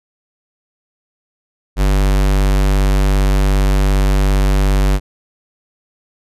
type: tone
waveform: square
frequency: 48.69 Hz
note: G1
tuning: 11 cents flat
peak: -11 dBFS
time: 1.76-5 s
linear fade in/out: 50 ms
effects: resampled to 32000 Hz